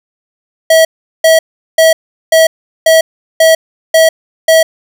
square tone bursts, 646 Hz, E5, 35 cents flat, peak -4 dBFS, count 8, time 0.7-4.63 s, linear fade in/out 5 ms, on 150 ms, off 390 ms, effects none

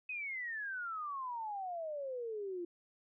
sine exponential sweep, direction down, 2553 to 340 Hz, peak -38 dBFS, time 0.09-2.65 s, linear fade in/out 5 ms, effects none

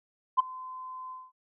sine tone with ADSR envelope, 1027 Hz, C6, 33 cents flat, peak -15 dBFS, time 0.37-1.32 s, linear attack 24 ms, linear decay 14 ms, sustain -23 dB, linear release 210 ms, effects tanh soft clip ceiling -13 dBFS

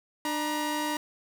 sawtooth tone pair together, 299.5 / 950.9 Hz, D4 / A#5, +34 / +34 cents, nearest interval octave + minor sixth, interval 2000 cents, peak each -27 dBFS, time 0.25-0.97 s, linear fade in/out 2 ms, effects none

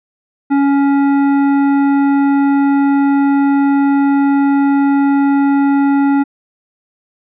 triangle tone with hard clipping, 279.3 Hz, C#4, 13 cents sharp, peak -11 dBFS, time 0.5-6.24 s, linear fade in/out 20 ms, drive 15 dB, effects resampled to 8000 Hz

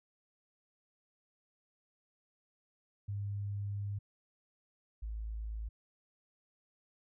sine tone pair in turn, 101.2 / 54.29 Hz, G#2 / A1, -44 / -22 cents, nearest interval major seventh, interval 1078 cents, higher first, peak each -35 / -37 dBFS, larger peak first, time 3.08-3.99 / 5.02-5.69 s, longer first, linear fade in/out 10 ms, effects none

